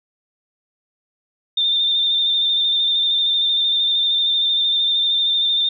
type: tone with vibrato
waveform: sine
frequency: 3600 Hz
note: A7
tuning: 39 cents sharp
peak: -15 dBFS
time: 1.57-5.69 s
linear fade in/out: 5 ms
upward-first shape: square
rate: 13 Hz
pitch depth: 21 cents each way
effects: none